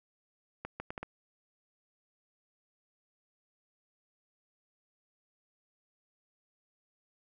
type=accelerating click train; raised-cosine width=0.5 ms; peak=-23 dBFS; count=5; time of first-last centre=0.65-1.03 s; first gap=150 ms; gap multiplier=0.7; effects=none